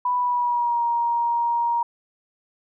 sine tone with pitch glide, 987.8 to 941.6 Hz, B5 to A#5, 0 to +17 cents, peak -19 dBFS, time 0.05-1.83 s, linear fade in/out 5 ms, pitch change -83 cents, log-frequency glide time 0.17-0.83 s, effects none

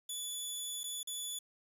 15% pulse tone with dropouts, 3448 Hz, A7, 36 cents flat, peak -31 dBFS, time 0.09-1.39 s, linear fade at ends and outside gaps 5 ms, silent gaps 0.834-0.839 / 1.031-1.072 s, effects resampled to 32000 Hz + 10-bit

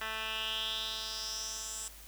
10% pulse tone with band-pass filter sweep, 220 Hz, A3, in tune, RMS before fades -38 dBFS, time 0.01-1.88 s, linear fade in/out 2 ms, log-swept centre 2100 to 8000 Hz, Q 4.2, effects added 51 Hz sine -53 dBFS peak until 2.07 s + white hiss -53 dBFS RMS until 2.07 s

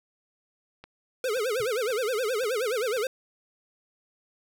click train, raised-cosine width 0.3 ms, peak -28 dBFS, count 5, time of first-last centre 0.84-2.968 s, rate 1.88 Hz
square tone with vibrato, 466.2 Hz, A#4, in tune, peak -26 dBFS, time 1.24-3.07 s, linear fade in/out 2 ms, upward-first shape sine, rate 9.5 Hz, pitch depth 220 cents each way
sine tone with exponential decay, 125.1 Hz, B2, 23 cents sharp, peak -36 dBFS, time 1.6-1.7 s, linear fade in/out 0 ms, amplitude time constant 20 ms
effects none

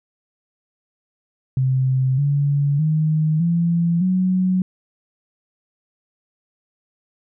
sine tone with pitch steps, 130.81 / 142.65 / 155.56 / 169.64 / 184.99 Hz, C3 / C#3 / D#3 / E3 / F#3, 0 / +50 / 0 / +50 / 0 cents, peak -15 dBFS, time 1.57-4.62 s, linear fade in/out 2 ms, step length 610 ms, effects none

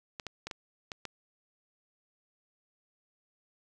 clicks, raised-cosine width 0.2 ms, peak -21 dBFS, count 6, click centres 0.198 / 0.267 / 0.47 / 0.512 / 0.918 / 1.053 s, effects none

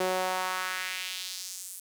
sawtooth tone with high-pass filter sweep, 185 Hz, F#3, in tune, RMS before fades -33 dBFS, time 0-1.8 s, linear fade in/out 5 ms, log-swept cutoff 430 to 10000 Hz, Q 1.7, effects 9-bit

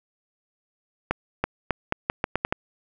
accelerating click train, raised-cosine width 0.5 ms, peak -7 dBFS, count 9, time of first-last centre 1.11-2.525 s, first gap 330 ms, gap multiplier 0.81, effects none

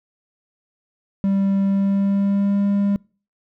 triangle tone with pitch glide, 196 to 200.8 Hz, G3 to G3, 0 to +42 cents, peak -14 dBFS, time 1.24-2.96 s, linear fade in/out 0 ms, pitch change +42 cents, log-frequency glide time 1.64-2.67 s, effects noise-tail reverb RT60 0.4 s tail -26 dB re dry

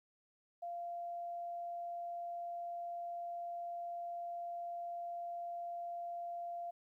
sine tone, 692 Hz, F5, 16 cents flat, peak -40 dBFS, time 0.62-6.71 s, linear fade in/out 10 ms, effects 13-bit

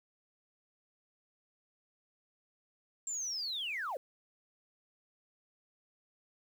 sine linear sweep, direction down, 7459 to 466.2 Hz, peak -34 dBFS, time 3.07-3.97 s, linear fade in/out 2 ms, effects tanh soft clip ceiling -31 dBFS + 10-bit

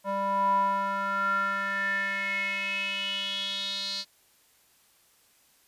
square tone with band-pass filter sweep, 197.1 Hz, G3, 10 cents sharp, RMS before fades -29 dBFS, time 0.04-4.05 s, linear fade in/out 50 ms, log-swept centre 800 to 4400 Hz, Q 7.4, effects white hiss -63 dBFS RMS until 5.67 s + resampled to 32000 Hz

